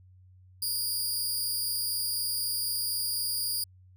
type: tone with amplitude modulation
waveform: 15% pulse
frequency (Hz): 4821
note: D8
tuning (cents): +45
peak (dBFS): -18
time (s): 0.62-3.64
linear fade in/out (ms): 5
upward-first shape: sine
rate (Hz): 224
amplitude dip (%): 90
effects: added 92 Hz sine -53 dBFS peak until 3.96 s